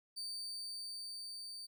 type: tone with level ramp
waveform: 35% pulse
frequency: 4600 Hz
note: D8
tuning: 37 cents flat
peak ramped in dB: -39 to -44 dBFS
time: 0.16-1.67 s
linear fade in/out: 20 ms
effects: none